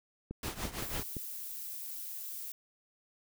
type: click train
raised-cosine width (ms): 3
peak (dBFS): -26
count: 6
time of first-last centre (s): 0.31-1.168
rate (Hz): 5.83
type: noise with tremolo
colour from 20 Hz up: pink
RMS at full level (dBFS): -36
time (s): 0.43-1.03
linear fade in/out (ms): 2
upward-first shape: triangle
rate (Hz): 6.1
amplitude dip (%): 85
type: noise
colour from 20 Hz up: violet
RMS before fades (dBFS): -42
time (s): 0.82-2.52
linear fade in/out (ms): 2
effects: none